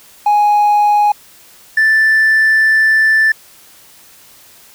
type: tone pair in turn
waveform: triangle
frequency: 830.6 / 1763.3 Hz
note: G#5 / A6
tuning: 0 / +3 cents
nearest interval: octave + minor second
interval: 1303 cents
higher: second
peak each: -5 dBFS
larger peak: neither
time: 0.26-1.12 / 1.77-3.32 s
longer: second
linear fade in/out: 5 ms
effects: tanh soft clip ceiling -3 dBFS + white hiss -43 dBFS RMS until 4.74 s